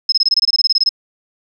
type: tone bursts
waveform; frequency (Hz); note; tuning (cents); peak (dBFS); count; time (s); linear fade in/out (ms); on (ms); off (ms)
sine; 5160; E8; -38; -9; 15; 0.09-0.892; 5; 32; 23
effects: none